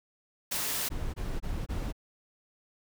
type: noise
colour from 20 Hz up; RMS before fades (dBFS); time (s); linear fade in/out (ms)
white; -32; 0.51-0.89; 10
type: noise bursts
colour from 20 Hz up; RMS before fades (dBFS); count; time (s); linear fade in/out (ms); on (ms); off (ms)
brown; -33; 4; 0.9-1.926; 20; 240; 22
effects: none